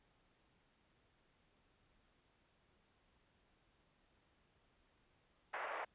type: band-pass noise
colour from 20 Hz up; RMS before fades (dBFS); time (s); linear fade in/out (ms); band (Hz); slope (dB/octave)
pink; -44; 5.53-5.85; 10; 570 to 2100; 24
effects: pink hiss -75 dBFS RMS until 5.94 s + resampled to 8000 Hz